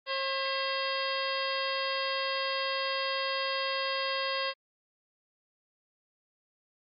harmonic tone with a mistuned harmonic, 538 Hz, C5, 48 cents sharp, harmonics 1 / 2 / 3 / 4 / 5 / 6 / 7 / 8 / 9, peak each -35 / -35 / -40 / -39 / -39 / -38 / -43 / -41 / -39 dBFS, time 0.06-4.54 s, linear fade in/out 50 ms, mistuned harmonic 4, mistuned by -130 cents, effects Opus 24 kbps

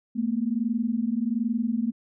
sine tone pair together, 220 / 241.3 Hz, A3 / B3, 0 / -40 cents, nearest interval major second, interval 160 cents, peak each -26 dBFS, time 0.15-1.92 s, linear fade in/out 20 ms, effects none

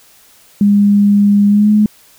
sine tone with pitch glide, 203.4 to 211.2 Hz, G#3 to G#3, -36 to +29 cents, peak -6 dBFS, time 0.61-1.86 s, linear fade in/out 2 ms, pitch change +65 cents, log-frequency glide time 1.48-1.7 s, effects white hiss -46 dBFS RMS until 2.18 s

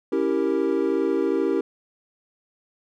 triangle chord, C# diminished seventh, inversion none, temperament equal, 277.2 / 329.6 / 392 / 466.2 Hz, C#4 / E4 / G4 / Bb4, 0 / 0 / 0 / 0 cents, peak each -25 / -23 / -22 / -25 dBFS, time 0.12-1.61 s, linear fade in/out 5 ms, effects none

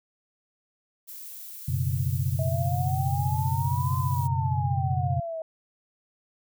violet noise, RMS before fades -41 dBFS, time 1.07-4.28 s, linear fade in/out 20 ms
sine chord, F# suspended fourth, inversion none, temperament equal, 92.5 / 123.47 / 138.59 Hz, F#2 / B2 / C#3, 0 / 0 / 0 cents, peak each -28 dBFS, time 1.68-5.2 s, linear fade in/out 5 ms
sine exponential two-way sweep, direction up then down, 637 to 1035 to 637 Hz, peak -30 dBFS, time 2.39-5.42 s, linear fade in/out 2 ms, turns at 3.97 s
effects none

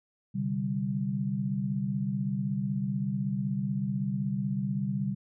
sine chord, C suspended second, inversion none, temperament equal, 130.81 / 146.83 / 196 Hz, C3 / D3 / G3, 0 / 0 / 0 cents, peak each -33 / -34 / -30 dBFS, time 0.34-5.15 s, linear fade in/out 20 ms, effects none

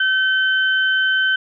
sine tone pair together, 1535 / 3070 Hz, G6 / G7, -37 / -37 cents, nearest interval octave, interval 1200 cents, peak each -15 / -22 dBFS, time 0-1.36 s, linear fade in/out 5 ms, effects none

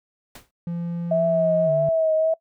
pink noise with exponential decay, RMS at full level -37 dBFS, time 0.35-0.51 s, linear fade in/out 5 ms, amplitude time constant 34 ms
triangle tone with pitch glide, 171.1 to 149.81 Hz, F3 to D3, -35 to +35 cents, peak -23 dBFS, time 0.67-1.89 s, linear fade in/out 2 ms, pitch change -230 cents, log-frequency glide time 1.65-1.7 s
sine tone with vibrato, 645 Hz, E5, 38 cents flat, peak -17 dBFS, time 1.11-2.34 s, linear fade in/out 5 ms, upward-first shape triangle, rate 1.7 Hz, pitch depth 47 cents each way
effects noise-tail reverb RT60 0.1 s tail -22 dB re dry

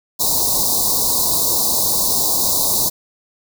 white band-stop noise, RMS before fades -17 dBFS, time 0.19-2.9 s, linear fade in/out 20 ms, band 1100 to 3800 Hz, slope 96 dB/octave, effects none

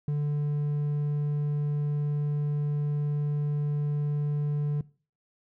sine tone with hard clipping, 146.83 Hz, D3, in tune, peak -26 dBFS, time 0.08-4.81 s, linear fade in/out 2 ms, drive 3 dB, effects noise-tail reverb RT60 0.4 s tail -21 dB re dry

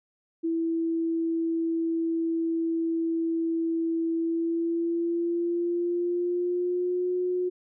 sine tone with pitch glide, 329.6 to 361.5 Hz, E4 to F#4, 0 to -40 cents, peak -24 dBFS, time 0.43-7.5 s, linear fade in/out 20 ms, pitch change +160 cents, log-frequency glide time 4.14-7.13 s, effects none

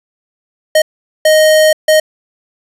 square tone bursts at uneven times, 622.3 Hz, D#5, in tune, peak -6 dBFS, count 3, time 0.75-0.82 / 1.25-1.73 / 1.88-2 s, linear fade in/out 5 ms, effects resampled to 32000 Hz + 7-bit

